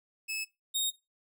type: tone pair in turn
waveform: sawtooth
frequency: 2600 / 3716 Hz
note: E7 / A#7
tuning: -24 / -6 cents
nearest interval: tritone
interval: 618 cents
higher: second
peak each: -30 / -24 dBFS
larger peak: second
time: 0.28-0.45 / 0.74-0.91 s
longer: neither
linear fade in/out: 20 ms
effects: noise-tail reverb RT60 0.2 s tail -17 dB re dry

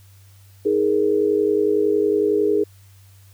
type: chord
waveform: sine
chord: D# suspended fourth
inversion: none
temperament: equal with one note detuned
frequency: 314 / 415.3 / 466.2 Hz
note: D#4 / G#4 / A#4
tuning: +16 / 0 / 0 cents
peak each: -23 / -17 / -23 dBFS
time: 0.65-2.64 s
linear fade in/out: 10 ms
effects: added 97 Hz sine -46 dBFS peak until 3.33 s + white hiss -56 dBFS RMS until 3.33 s

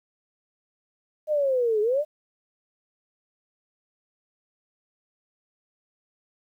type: linear two-way sweep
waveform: sine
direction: down then up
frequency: 623 to 412.2 to 623 Hz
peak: -20 dBFS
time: 1.27-2.05 s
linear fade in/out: 50 ms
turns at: 1.81 s
effects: 10-bit

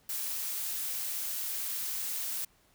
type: noise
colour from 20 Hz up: blue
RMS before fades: -35 dBFS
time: 0.09-2.45 s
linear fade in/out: 5 ms
effects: pink hiss -66 dBFS RMS until 2.74 s

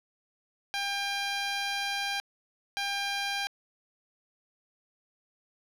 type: tone bursts at uneven times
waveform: 10% pulse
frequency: 799 Hz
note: G5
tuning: 33 cents sharp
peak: -21 dBFS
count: 2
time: 0.74-2.2 / 2.77-3.47 s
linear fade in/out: 0 ms
effects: low-pass 8000 Hz 12 dB/octave + 8-bit

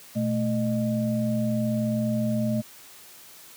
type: tone cluster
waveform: sine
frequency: 120.5 / 219.4 / 611 Hz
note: B2 / A3 / D#5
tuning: -42 / -5 / -32 cents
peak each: -28 / -24 / -31 dBFS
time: 0.15-2.62 s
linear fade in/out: 20 ms
effects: white hiss -48 dBFS RMS until 3.56 s + high-pass 80 Hz 12 dB/octave

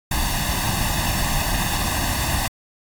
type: noise with comb filter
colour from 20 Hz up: pink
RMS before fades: -22 dBFS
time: 0.11-2.48 s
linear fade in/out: 5 ms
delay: 1.1 ms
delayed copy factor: +0.8
effects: AAC 64 kbps

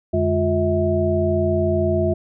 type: tone cluster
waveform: sine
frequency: 88.8 / 146.6 / 206.7 / 355.4 / 647 Hz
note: F2 / D3 / G#3 / F4 / E5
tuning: +29 / -3 / -8 / +30 / -32 cents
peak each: -22 / -30 / -25 / -21 / -21 dBFS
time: 0.13-2.14 s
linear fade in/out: 10 ms
effects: none

